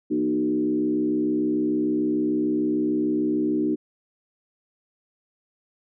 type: tone with frequency modulation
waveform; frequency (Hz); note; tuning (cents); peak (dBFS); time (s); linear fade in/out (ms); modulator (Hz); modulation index
sine; 305.6; D#4; -31; -20; 0.1-3.76; 20; 66.7; 1
effects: none